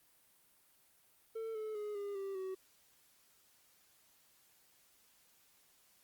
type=tone with pitch steps; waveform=triangle; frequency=448.3 / 433.3 / 418.8 / 404.7 / 391.2 / 378.1 Hz; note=A4 / A4 / G#4 / G#4 / G4 / F#4; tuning=+32 / -27 / +15 / -45 / -4 / +38 cents; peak=-37 dBFS; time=1.35-2.55 s; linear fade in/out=10 ms; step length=200 ms; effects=white hiss -69 dBFS RMS until 6.03 s + Opus 32 kbps